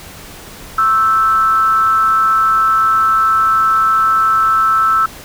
sine tone with frequency modulation, 1318.5 Hz, E6, in tune, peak -9 dBFS, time 0.78-5.06 s, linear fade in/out 5 ms, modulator 226 Hz, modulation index 0.39, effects pink hiss -34 dBFS RMS until 5.24 s

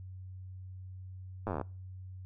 slowing click train, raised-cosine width 1 ms, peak -21 dBFS, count 13, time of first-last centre 1.47-1.613 s, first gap 9 ms, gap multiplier 1.05, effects noise-tail reverb RT60 0.4 s tail -25 dB re dry + added 93 Hz sine -43 dBFS peak until 2.25 s

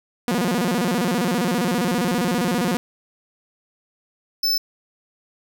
sawtooth tone with vibrato, 207.7 Hz, G#3, in tune, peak -15 dBFS, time 0.28-2.77 s, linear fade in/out 0 ms, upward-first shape square, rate 15 Hz, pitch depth 270 cents each way
square tone, 5274 Hz, E8, in tune, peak -18 dBFS, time 4.43-4.58 s, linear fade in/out 5 ms
effects none

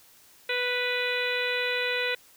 harmonic tone, 493.9 Hz, B4, in tune, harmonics 1 / 2 / 3 / 4 / 5 / 6 / 7 / 8, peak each -31 / -41 / -33 / -32 / -31 / -39 / -37 / -36 dBFS, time 0.49-2.15 s, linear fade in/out 5 ms, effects white hiss -56 dBFS RMS until 2.36 s

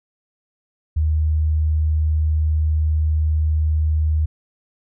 sine tone, 77.5 Hz, D#2, 6 cents flat, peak -15 dBFS, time 0.96-4.26 s, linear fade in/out 10 ms, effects none

